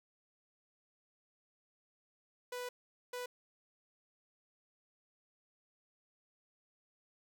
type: tone bursts at uneven times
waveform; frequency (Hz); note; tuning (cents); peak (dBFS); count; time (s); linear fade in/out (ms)
sawtooth; 493.9; B4; 0; -36; 2; 2.52-2.69 / 3.13-3.26; 5
effects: none